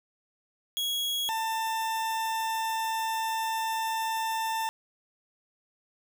40% pulse tone pair in turn, 3322 / 893.2 Hz, G#7 / A5, 0 / +26 cents, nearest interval octave + major seventh, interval 2274 cents, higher first, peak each -27 dBFS, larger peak neither, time 0.77-1.29 / 1.29-4.69 s, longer second, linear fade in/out 0 ms, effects none

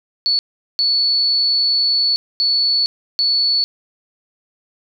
sine tone bursts at uneven times, 4435 Hz, C#8, in tune, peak -13 dBFS, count 4, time 0.26-0.39 / 0.79-2.16 / 2.4-2.86 / 3.19-3.64 s, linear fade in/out 0 ms, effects none

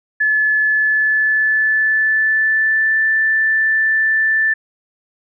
sine tone with pitch glide, 1723 to 1764.3 Hz, A6 to A6, -37 to +4 cents, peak -12 dBFS, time 0.2-4.54 s, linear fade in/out 10 ms, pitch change +41 cents, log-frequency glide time 0.62-3.02 s, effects none

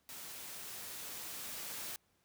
white noise with level ramp, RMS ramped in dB -48 to -43 dBFS, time 0.09-1.96 s, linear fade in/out 0 ms, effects pink hiss -75 dBFS RMS until 2.24 s + high-pass 60 Hz 12 dB/octave

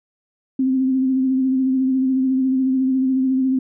sine tone with vibrato, 261.9 Hz, C4, 2 cents sharp, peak -15 dBFS, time 0.59-3.59 s, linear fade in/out 5 ms, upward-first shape sine, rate 14 Hz, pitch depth 29 cents each way, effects none

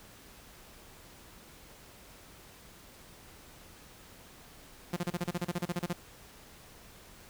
sawtooth tone bursts, 175.1 Hz, F3, 5 cents sharp, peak -26 dBFS, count 15, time 4.93-5.93 s, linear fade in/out 5 ms, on 34 ms, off 35 ms, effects pink hiss -54 dBFS RMS until 7.29 s

